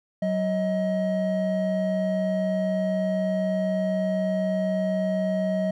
triangle tone pair together, 188 / 632 Hz, F#3 / D#5, +28 / +27 cents, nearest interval octave + major sixth, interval 2099 cents, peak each -23 dBFS, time 0.22-5.71 s, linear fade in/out 5 ms, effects none

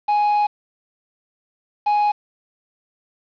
triangle tone pair in turn, 832 / 832 Hz, G#5 / G#5, +3 / +3 cents, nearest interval unison, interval 0 cents, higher neither, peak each -13 dBFS, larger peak neither, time 0.08-0.47 / 1.86-2.12 s, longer first, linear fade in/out 10 ms, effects resampled to 11025 Hz + 7-bit

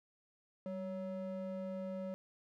triangle ring-modulated tone, 375.9 Hz, F#4, 27 cents sharp, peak -34 dBFS, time 0.66-2.14 s, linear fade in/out 0 ms, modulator 182 Hz, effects none

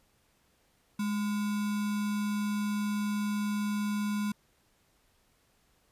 sine tone with sample-and-hold, 207.7 Hz, G#3, in tune, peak -28 dBFS, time 0.99-4.32 s, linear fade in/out 5 ms, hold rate 1225 Hz, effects pink hiss -69 dBFS RMS until 5.91 s + resampled to 32000 Hz

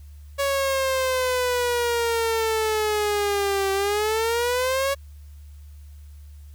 sawtooth exponential two-way sweep, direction down then up, 560 to 388 to 560 Hz, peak -17 dBFS, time 0.38-4.95 s, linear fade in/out 20 ms, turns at 3.72 s, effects added 73 Hz sine -40 dBFS peak until 6.54 s + white hiss -61 dBFS RMS until 6.54 s

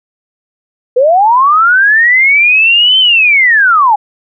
sine linear two-way sweep, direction up then down, 474.4 to 3108 to 798 Hz, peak -4 dBFS, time 0.96-3.96 s, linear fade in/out 10 ms, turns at 2.99 s, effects none

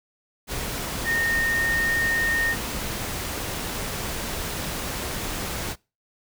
sine tone in noise, 1840 Hz, A#6, 23 cents flat, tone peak -21 dBFS, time 1.04-2.56 s, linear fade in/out 50 ms, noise pink, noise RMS -30 dBFS, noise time 0.47-5.76 s, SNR +6 dB, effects noise-tail reverb RT60 0.3 s tail -25 dB re dry

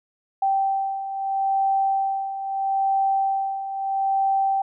sine beating tone pair, 779 / 779.77 Hz, G5 / G5, -11 / -9 cents, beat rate 0.77 Hz, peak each -27 / -21 dBFS, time 0.42-4.62 s, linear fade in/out 5 ms, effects none

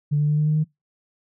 sine tone with pitch steps, 146.83 / 148.36 / 149.92 / 151.48 / 153.07 / 154.67 Hz, D3 / D3 / D3 / D#3 / D#3 / D#3, 0 / +18 / +36 / -46 / -28 / -10 cents, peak -16 dBFS, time 0.11-0.644 s, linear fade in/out 20 ms, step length 89 ms, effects noise-tail reverb RT60 0.2 s tail -25 dB re dry + tanh soft clip ceiling -12 dBFS

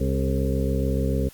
harmonic tone with a mistuned harmonic, 66.9 Hz, C2, 39 cents sharp, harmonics 1 / 2 / 3 / 4 / 6 / 7 / 8, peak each -24 / -27 / -29 / -30 / -32 / -32 / -33 dBFS, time 0-1.29 s, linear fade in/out 10 ms, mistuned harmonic 7, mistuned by -35 cents, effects white hiss -50 dBFS RMS until 1.33 s + Opus 48 kbps

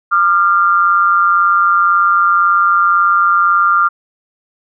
sine tone pair together, 1200 / 1381.9 Hz, D6 / F6, +37 / -19 cents, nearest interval major second, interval 244 cents, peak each -11 dBFS, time 0.11-3.89 s, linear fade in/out 20 ms, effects none

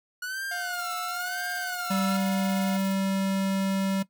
45% pulse tone with vibrato, 1450 Hz, F#6, 35 cents flat, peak -31 dBFS, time 0.22-2.17 s, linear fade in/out 5 ms, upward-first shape sine, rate 0.98 Hz, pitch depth 160 cents each way
sawtooth tone with pitch glide, 710 to 718.7 Hz, F5 to F5, +28 to +49 cents, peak -31 dBFS, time 0.51-2.77 s, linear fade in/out 5 ms, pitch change +21 cents, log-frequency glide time 0.76-1.01 s
blue noise with tremolo, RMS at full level -43 dBFS, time 0.73-2.93 s, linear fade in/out 10 ms, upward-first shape square, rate 17 Hz, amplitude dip 70%
square tone, 193.6 Hz, G3, 21 cents flat, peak -25 dBFS, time 1.9-4.03 s, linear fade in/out 10 ms
effects noise-tail reverb RT60 0.1 s tail -17 dB re dry

